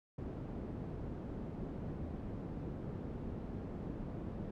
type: low-pass noise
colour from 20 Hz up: white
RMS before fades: -43 dBFS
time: 0.18-4.51 s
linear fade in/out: 5 ms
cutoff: 270 Hz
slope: 12 dB/octave
effects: none